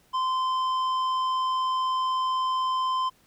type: tone with tanh clipping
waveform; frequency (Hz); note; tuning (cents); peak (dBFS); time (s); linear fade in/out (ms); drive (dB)
triangle; 1034; C6; -21; -25; 0.13-3.1; 20; 13
effects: pink hiss -62 dBFS RMS until 3.26 s